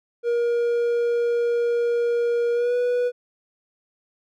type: tone with pitch glide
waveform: triangle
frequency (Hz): 473.7 to 489.8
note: A#4 to B4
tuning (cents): +28 to -14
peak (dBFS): -17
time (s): 0.23-3.12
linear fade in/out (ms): 50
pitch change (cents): +58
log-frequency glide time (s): 2.53-2.75
effects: none